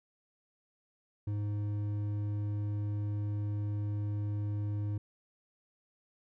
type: tone with hard clipping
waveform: triangle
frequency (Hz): 103.5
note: G#2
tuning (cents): -5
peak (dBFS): -33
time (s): 1.27-4.98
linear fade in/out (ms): 5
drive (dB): 10
effects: none